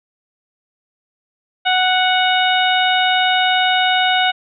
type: harmonic tone with a mistuned harmonic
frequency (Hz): 740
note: F#5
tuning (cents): 0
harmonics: 1 / 2 / 3 / 4 / 5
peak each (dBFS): -16 / -19 / -22 / -20 / -21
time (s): 1.65-4.32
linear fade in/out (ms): 20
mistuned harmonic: 4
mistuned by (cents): -22
effects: none